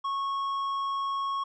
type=tone with tanh clipping; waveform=sine; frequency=1100 Hz; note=C#6; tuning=14 cents flat; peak=-29 dBFS; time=0.04-1.44 s; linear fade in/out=10 ms; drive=7 dB; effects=none